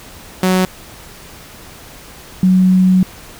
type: tone pair in turn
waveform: sawtooth / sine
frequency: 185.4 / 185.4 Hz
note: F#3 / F#3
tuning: +4 / +4 cents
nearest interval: unison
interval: 0 cents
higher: neither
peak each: -7 dBFS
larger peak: neither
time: 0.43-0.65 / 2.43-3.03 s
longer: second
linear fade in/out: 2 ms
effects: pink hiss -37 dBFS RMS until 3.39 s